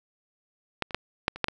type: clicks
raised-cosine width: 0.3 ms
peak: -10 / -25 / -9 / -6 / -23 / -7 / -13 dBFS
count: 7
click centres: 0.823 / 0.908 / 0.946 / 1.281 / 1.36 / 1.443 / 1.484 s
effects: none